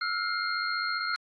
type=tone cluster; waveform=sine; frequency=1329 / 1424 / 2112 / 4229 Hz; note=E6 / F6 / C7 / C8; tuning=+14 / +33 / +16 / +18 cents; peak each=-33 / -31 / -37 / -34 dBFS; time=0.01-1.16 s; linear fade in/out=5 ms; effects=AAC 32 kbps